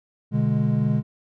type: chord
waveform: triangle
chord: G# diminished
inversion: first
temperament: equal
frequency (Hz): 123.47 / 146.83 / 207.7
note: B2 / D3 / G#3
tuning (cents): 0 / 0 / 0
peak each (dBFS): -21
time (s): 0.31-1.03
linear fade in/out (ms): 50
effects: none